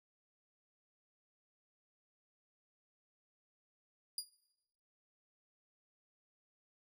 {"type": "tone with exponential decay", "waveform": "25% pulse", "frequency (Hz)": 4851, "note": "D#8", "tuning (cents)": -45, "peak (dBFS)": -29, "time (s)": [4.18, 4.29], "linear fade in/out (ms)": 2, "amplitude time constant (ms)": 23, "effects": ["noise-tail reverb RT60 0.9 s tail -21 dB re dry"]}